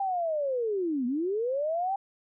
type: linear two-way sweep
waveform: sine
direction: down then up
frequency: 799 to 235.2 to 799 Hz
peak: -26 dBFS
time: 0-1.96 s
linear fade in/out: 5 ms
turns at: 1.06 s
effects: none